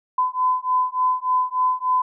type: beating tone pair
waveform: sine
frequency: 1011 / 1014.4 Hz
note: B5 / B5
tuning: +40 / +46 cents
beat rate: 3.4 Hz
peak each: -21 dBFS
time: 0.18-2.02 s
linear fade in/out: 5 ms
effects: none